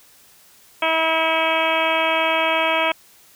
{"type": "harmonic tone", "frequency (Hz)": 322.9, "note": "E4", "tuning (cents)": -36, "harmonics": [1, 2, 3, 4, 5, 6, 7, 8, 9, 10], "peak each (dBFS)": [-31, -22, -23, -26, -29, -34, -24, -25, -33, -28], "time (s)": [0.82, 2.92], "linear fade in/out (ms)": 5, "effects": ["white hiss -51 dBFS RMS until 3.35 s"]}